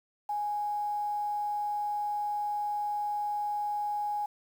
sine tone with quantisation, 830 Hz, G#5, 1 cent flat, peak -29 dBFS, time 0.29-4.26 s, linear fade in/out 5 ms, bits 9, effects none

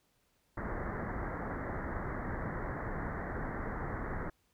pink low-pass noise, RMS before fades -38 dBFS, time 0.57-4.3 s, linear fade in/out 5 ms, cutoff 2000 Hz, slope 96 dB/octave, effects pink hiss -74 dBFS RMS until 4.53 s

